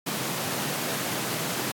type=high-pass noise; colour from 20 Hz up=pink; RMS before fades=-30 dBFS; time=0.06-1.72 s; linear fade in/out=10 ms; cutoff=120 Hz; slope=48 dB/octave; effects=AAC 64 kbps